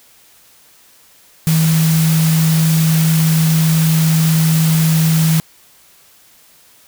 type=tone in noise; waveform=sine; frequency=160.1 Hz; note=D#3; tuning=50 cents sharp; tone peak=-10 dBFS; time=1.47-5.4 s; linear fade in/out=0 ms; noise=white; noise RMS=-22 dBFS; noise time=1.47-5.4 s; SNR=+9 dB; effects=white hiss -48 dBFS RMS until 6.87 s